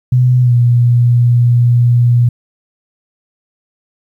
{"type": "tone with pitch glide", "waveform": "sine", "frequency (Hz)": [125.5, 120.67], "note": ["B2", "B2"], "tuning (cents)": [28, -40], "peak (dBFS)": -6, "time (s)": [0.12, 2.29], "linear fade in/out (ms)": 5, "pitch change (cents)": -68, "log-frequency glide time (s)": [0.41, 0.53], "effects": ["8-bit"]}